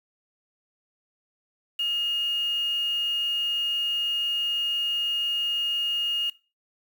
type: tone with quantisation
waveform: sine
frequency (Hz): 2851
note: F7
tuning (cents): +35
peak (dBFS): -24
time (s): 1.79-6.3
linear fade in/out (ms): 5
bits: 7
effects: noise-tail reverb RT60 0.3 s tail -18 dB re dry